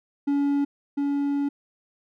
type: tone pair in turn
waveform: triangle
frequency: 283.4 / 283.4 Hz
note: C#4 / C#4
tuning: +38 / +38 cents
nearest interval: unison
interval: 0 cents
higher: neither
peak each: -18 / -20 dBFS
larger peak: first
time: 0.27-0.65 / 0.97-1.49 s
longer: second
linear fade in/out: 10 ms
effects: none